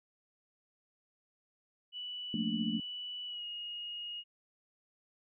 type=tone with pitch glide; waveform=sine; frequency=2960 to 2871 Hz; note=F#7 to F7; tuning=0 to +47 cents; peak=-39 dBFS; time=1.92-4.24 s; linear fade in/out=50 ms; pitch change=-53 cents; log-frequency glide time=3.26-3.45 s
type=chord; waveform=sine; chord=Bb major seventh; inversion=second; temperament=just; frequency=174.81 / 218.5 / 233.1 / 291.4 Hz; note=F3 / A3 / Bb3 / D4; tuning=+2 / -12 / 0 / -13 cents; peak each=-40 / -34 / -37 / -40 dBFS; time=2.34-2.8 s; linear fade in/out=2 ms
effects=none